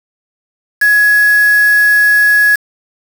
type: tone with quantisation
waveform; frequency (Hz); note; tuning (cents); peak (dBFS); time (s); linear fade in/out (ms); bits
sine; 1679; G#6; +18; -6; 0.81-2.56; 10; 3
effects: none